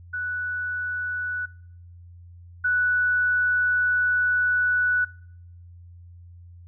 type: tone pair in turn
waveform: sine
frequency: 1480 / 1480 Hz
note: F#6 / F#6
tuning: 0 / 0 cents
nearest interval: unison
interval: 0 cents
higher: neither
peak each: -26 / -19 dBFS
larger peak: second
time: 0.13-1.46 / 2.64-5.05 s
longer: second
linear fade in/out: 10 ms
effects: noise-tail reverb RT60 0.7 s tail -24 dB re dry + added 87 Hz sine -43 dBFS peak until 6.67 s